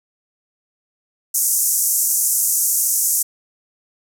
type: band-pass noise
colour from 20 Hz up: white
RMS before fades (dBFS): -18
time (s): 1.34-3.23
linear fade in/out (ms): 10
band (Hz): 6000 to 14000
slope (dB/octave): 48
effects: none